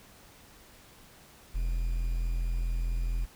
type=tone with quantisation; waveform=triangle; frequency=42.28 Hz; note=E1; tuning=45 cents sharp; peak=-25 dBFS; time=1.54-3.26 s; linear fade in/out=20 ms; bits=9; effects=pink hiss -55 dBFS RMS until 3.35 s